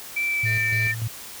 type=tone with vibrato; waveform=sine; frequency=2327 Hz; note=D7; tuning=17 cents flat; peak=-21 dBFS; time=0.16-0.92 s; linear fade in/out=10 ms; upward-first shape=triangle; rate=3.2 Hz; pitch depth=10 cents each way
type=tone with tremolo; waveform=sine; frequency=112.6 Hz; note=A2; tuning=40 cents sharp; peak=-22 dBFS; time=0.43-1.08 s; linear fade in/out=10 ms; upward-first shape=square; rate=3.4 Hz; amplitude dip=55%
type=tone; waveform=sine; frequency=1802 Hz; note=A6; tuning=41 cents sharp; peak=-24 dBFS; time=0.45-0.95 s; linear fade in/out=20 ms
effects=tanh soft clip ceiling -15 dBFS + white hiss -39 dBFS RMS until 1.4 s